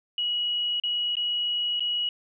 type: tone with dropouts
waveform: sine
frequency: 2913 Hz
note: F#7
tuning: 28 cents flat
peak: -24 dBFS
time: 0.18-2.09 s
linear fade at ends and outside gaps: 2 ms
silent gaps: 0.799-0.836 / 1.154-1.168 / 1.796-1.805 s
effects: none